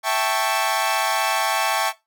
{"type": "chord", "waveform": "sawtooth", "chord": "A dominant seventh", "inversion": "second", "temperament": "equal", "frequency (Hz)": [659.3, 784, 880, 1108.7], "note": ["E5", "G5", "A5", "C#6"], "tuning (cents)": [0, 0, 0, 0], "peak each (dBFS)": -21, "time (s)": [0.03, 1.93], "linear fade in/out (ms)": 50, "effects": ["noise-tail reverb RT60 0.2 s tail -17 dB re dry"]}